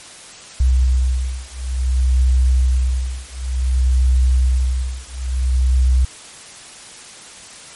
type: beating tone pair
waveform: sine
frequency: 63.5 / 64.06 Hz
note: B1 / C2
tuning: +49 / -36 cents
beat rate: 0.56 Hz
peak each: -16 dBFS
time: 0.6-6.05 s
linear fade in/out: 5 ms
effects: white hiss -38 dBFS RMS until 7.75 s + MP3 48 kbps